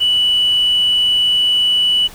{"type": "tone", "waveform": "sine", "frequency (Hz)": 2960, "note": "F#7", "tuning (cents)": 0, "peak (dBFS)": -10, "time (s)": [0, 2.08], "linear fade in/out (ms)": 20, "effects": ["tanh soft clip ceiling -7 dBFS", "pink hiss -38 dBFS RMS until 2.14 s"]}